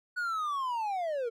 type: linear sweep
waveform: triangle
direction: down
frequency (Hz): 1480 to 445.5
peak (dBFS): -28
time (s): 0.16-1.3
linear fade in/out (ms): 20
effects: none